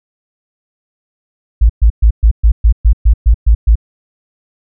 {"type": "tone bursts", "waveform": "sine", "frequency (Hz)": 55, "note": "A1", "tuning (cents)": 0, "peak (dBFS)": -3, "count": 11, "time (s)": [1.61, 3.756], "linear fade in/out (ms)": 10, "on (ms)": 86, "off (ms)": 120, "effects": []}